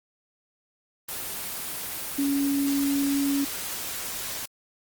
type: tone in noise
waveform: sine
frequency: 280 Hz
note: C#4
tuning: 18 cents sharp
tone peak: -22 dBFS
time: 2.18-3.45 s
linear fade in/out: 10 ms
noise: white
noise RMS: -33 dBFS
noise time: 1.08-4.46 s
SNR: +8 dB
effects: Opus 24 kbps